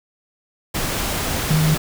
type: tone in noise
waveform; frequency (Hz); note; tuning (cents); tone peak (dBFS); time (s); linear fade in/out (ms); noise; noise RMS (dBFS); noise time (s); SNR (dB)
sine; 155.56; D#3; 0; -14; 1.5-1.75; 10; pink; -23; 0.74-1.78; +6
effects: none